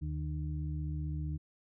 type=harmonic tone; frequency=75.6 Hz; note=D#2; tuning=49 cents flat; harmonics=1 / 2 / 4; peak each=-36 / -37 / -46 dBFS; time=0.01-1.38 s; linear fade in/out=20 ms; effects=none

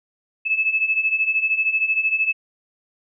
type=beating tone pair; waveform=sine; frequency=2597 / 2610 Hz; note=E7 / E7; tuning=-26 / -18 cents; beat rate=13 Hz; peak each=-23 / -19 dBFS; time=0.45-2.33 s; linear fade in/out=20 ms; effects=none

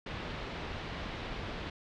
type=low-pass noise; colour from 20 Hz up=pink; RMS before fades=-40 dBFS; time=0.06-1.7 s; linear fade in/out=5 ms; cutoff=3900 Hz; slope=24 dB/octave; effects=none

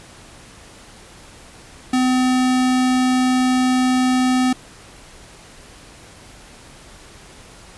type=tone; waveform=square; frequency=254.8 Hz; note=C4; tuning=46 cents flat; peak=-15 dBFS; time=1.93-4.53 s; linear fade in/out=5 ms; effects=pink hiss -43 dBFS RMS until 7.77 s + resampled to 24000 Hz

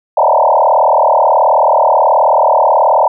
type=tone with frequency modulation; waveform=sine; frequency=764 Hz; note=G5; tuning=45 cents flat; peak=-6 dBFS; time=0.17-3.08 s; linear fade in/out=5 ms; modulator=38.6 Hz; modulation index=5.2; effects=none

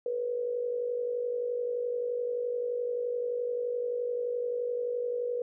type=tone with amplitude modulation; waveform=sine; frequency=485.4 Hz; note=B4; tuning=30 cents flat; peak=-26 dBFS; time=0.06-5.42 s; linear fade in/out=2 ms; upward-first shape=sine; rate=51.6 Hz; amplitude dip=60%; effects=none

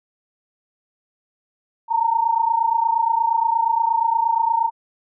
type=tone pair together; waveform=sine; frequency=898 / 926.5 Hz; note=A5 / A#5; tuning=+35 / -11 cents; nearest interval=minor second; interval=54 cents; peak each=-20 / -18 dBFS; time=1.88-4.71 s; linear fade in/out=50 ms; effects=none

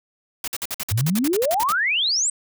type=noise bursts; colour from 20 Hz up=white; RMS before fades=-27 dBFS; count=15; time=0.44-1.723 s; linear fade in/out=2 ms; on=37 ms; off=52 ms
type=exponential sweep; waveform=sine; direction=up; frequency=95.1 to 8320 Hz; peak=-18 dBFS; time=0.91-2.3 s; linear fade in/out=5 ms
effects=none

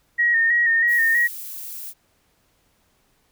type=tone with vibrato; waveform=sine; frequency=1864.7 Hz; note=A#6; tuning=in tune; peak=-15 dBFS; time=0.18-1.28 s; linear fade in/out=20 ms; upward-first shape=square; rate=3.1 Hz; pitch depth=32 cents each way
type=noise; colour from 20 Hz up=violet; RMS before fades=-34 dBFS; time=0.87-1.94 s; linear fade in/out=50 ms
effects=pink hiss -64 dBFS RMS until 3.31 s

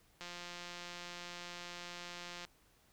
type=click train; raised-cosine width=0.2 ms; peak=-29 dBFS; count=393; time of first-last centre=0.21-2.45 s; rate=175 Hz; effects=pink hiss -69 dBFS RMS until 2.92 s

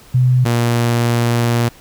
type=tone pair in turn; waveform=sine / sawtooth; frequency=126.5 / 118.42 Hz; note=B2 / A#2; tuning=+42 / +28 cents; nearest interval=minor second; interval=114 cents; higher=first; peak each=-9 dBFS; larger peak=neither; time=0.14-0.45 / 0.45-1.69 s; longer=second; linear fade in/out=10 ms; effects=pink hiss -44 dBFS RMS until 1.8 s

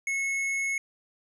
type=tone with hard clipping; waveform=triangle; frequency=2187 Hz; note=C#7; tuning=24 cents flat; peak=-28 dBFS; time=0.07-0.78 s; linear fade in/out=2 ms; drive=12 dB; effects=none

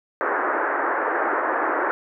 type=band-pass noise; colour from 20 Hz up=white; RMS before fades=-23 dBFS; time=0.21-1.91 s; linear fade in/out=0 ms; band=300 to 1700 Hz; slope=48 dB/octave; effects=none

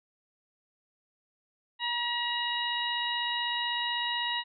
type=harmonic tone; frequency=956 Hz; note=A#5; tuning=43 cents sharp; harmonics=1 / 2 / 3 / 4; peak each=-34 / -34 / -34 / -34 dBFS; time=1.79-4.44 s; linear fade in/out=50 ms; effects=none

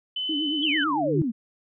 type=tone; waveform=sine; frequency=3024 Hz; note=F#7; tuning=37 cents sharp; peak=-26 dBFS; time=0.16-0.84 s; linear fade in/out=5 ms
type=tone with vibrato; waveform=sine; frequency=300.4 Hz; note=D4; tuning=39 cents sharp; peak=-26 dBFS; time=0.29-1.24 s; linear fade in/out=5 ms; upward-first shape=triangle; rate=9 Hz; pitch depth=130 cents each way
type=exponential sweep; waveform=sine; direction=down; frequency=3451 to 210.9 Hz; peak=-23 dBFS; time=0.62-1.32 s; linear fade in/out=20 ms
type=tone with exponential growth; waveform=sine; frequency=149.4 Hz; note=D3; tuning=30 cents sharp; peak=-18 dBFS; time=0.84-1.22 s; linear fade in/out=2 ms; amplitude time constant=81 ms
effects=none

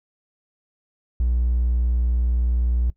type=tone; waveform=triangle; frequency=60.3 Hz; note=B1; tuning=41 cents flat; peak=-15 dBFS; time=1.2-2.9 s; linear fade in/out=0 ms; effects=noise-tail reverb RT60 0.1 s tail -20 dB re dry + tanh soft clip ceiling -11 dBFS

